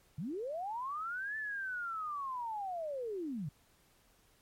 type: linear two-way sweep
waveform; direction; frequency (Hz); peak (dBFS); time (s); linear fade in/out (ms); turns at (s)
sine; up then down; 129.5 to 1766 to 131.3; -36; 0.18-3.49; 5; 1.37
effects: pink hiss -68 dBFS RMS until 4.41 s + MP3 64 kbps